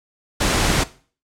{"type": "noise", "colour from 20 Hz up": "pink", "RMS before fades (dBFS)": -18, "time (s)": [0.4, 0.84], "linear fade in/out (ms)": 10, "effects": ["noise-tail reverb RT60 0.4 s tail -17 dB re dry", "low-pass 9000 Hz 12 dB/octave"]}